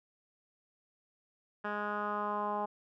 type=tone with low-pass filter sweep; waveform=10% pulse; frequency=207.7 Hz; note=G#3; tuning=in tune; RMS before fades=-35 dBFS; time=1.64-2.66 s; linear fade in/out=10 ms; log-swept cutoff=1700 to 910 Hz; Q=3.6; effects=none